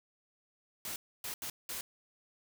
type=noise bursts at uneven times; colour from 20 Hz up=white; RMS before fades=-40 dBFS; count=4; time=0.85-0.96 / 1.24-1.34 / 1.42-1.5 / 1.69-1.81 s; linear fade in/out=2 ms; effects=none